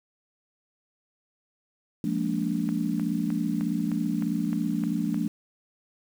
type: chord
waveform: sine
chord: Bb dominant seventh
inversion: second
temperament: just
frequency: 174.81 / 209.8 / 233.1 / 291.4 Hz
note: F3 / Ab3 / Bb3 / D4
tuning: +2 / +18 / 0 / -13 cents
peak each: -30 dBFS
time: 2.04-5.28 s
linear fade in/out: 2 ms
type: click train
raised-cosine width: 0.5 ms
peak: -26 dBFS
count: 9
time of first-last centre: 2.69-5.144 s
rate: 3.26 Hz
effects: 8-bit